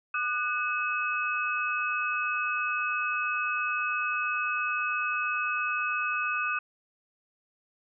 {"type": "tone cluster", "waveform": "sine", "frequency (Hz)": [1210, 1481, 2567], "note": ["D#6", "F#6", "E7"], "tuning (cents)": [-49, 1, -47], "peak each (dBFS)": -31, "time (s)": [0.14, 6.59], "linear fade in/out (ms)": 5, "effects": []}